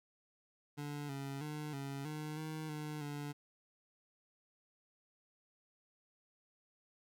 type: tone with pitch steps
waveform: 25% pulse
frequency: 145.9 / 138.1 / 151 / 138.4 / 152.6 / 156.4 / 151.5 / 145.5 Hz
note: D3 / C#3 / D3 / C#3 / D#3 / D#3 / D#3 / D3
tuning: -11 / -6 / +48 / -2 / -33 / +9 / -46 / -16 cents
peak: -37 dBFS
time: 0.77-3.33 s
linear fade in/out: 20 ms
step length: 320 ms
effects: none